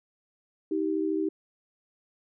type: tone pair together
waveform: sine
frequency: 316.4 / 389.9 Hz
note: D#4 / G4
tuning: +29 / -9 cents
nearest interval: major third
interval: 362 cents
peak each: -27 / -29 dBFS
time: 0.71-1.29 s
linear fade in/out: 5 ms
effects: none